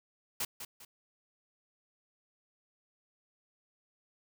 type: noise with echo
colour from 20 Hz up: white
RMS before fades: -34 dBFS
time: 0.4-0.45 s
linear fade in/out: 5 ms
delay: 200 ms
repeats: 2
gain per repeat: -9 dB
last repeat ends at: 0.85 s
effects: none